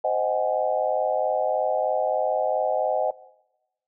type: chord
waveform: sine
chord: Ab dominant seventh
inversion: first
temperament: just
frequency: 519.1 / 623 / 747.5 / 830.6 Hz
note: C5 / Eb5 / Gb5 / Ab5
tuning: -14 / +2 / +17 / 0 cents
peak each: -27 / -24 / -26 / -30 dBFS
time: 0.04-3.11 s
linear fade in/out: 5 ms
effects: noise-tail reverb RT60 1.0 s tail -21 dB re dry